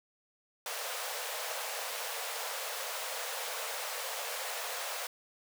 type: high-pass noise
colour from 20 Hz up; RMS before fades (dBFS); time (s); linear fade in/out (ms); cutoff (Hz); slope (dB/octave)
pink; -38; 0.66-5.07; 2; 460; 96
effects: none